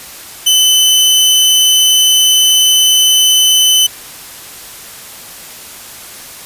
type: tone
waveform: sawtooth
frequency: 3029 Hz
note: F#7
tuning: 40 cents sharp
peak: -3 dBFS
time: 0.46-3.87 s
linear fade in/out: 10 ms
effects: white hiss -31 dBFS RMS until 6.45 s + resampled to 32000 Hz